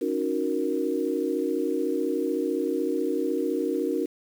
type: chord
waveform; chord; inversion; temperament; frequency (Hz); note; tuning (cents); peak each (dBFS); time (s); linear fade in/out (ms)
sine; D# minor seventh; third; equal with one note detuned; 277.2 / 311.1 / 367 / 466.2; C#4 / D#4 / F#4 / A#4; 0 / 0 / -14 / 0; -30 / -29 / -29 / -29; 0.01-4.06; 10
effects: 8-bit